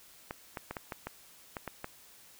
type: clicks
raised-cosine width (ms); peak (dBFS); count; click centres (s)
0.5; -22; 9; 0.309 / 0.572 / 0.71 / 0.768 / 0.922 / 1.07 / 1.568 / 1.677 / 1.844
effects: white hiss -57 dBFS RMS until 2.39 s